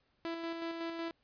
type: tone with tremolo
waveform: sawtooth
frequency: 332.6 Hz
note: E4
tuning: 16 cents sharp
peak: -32 dBFS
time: 0.25-1.11 s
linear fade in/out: 0 ms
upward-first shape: square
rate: 5.4 Hz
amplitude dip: 35%
effects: pink hiss -75 dBFS RMS until 1.23 s + resampled to 11025 Hz